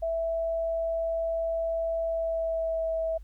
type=tone with pitch glide; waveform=sine; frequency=659.3 to 650.6 Hz; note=E5 to E5; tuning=0 to -23 cents; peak=-26 dBFS; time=0.02-3.18 s; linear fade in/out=10 ms; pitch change=-23 cents; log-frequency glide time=2.05-2.92 s; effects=added 50 Hz sine -42 dBFS peak until 3.23 s + pink hiss -70 dBFS RMS until 3.23 s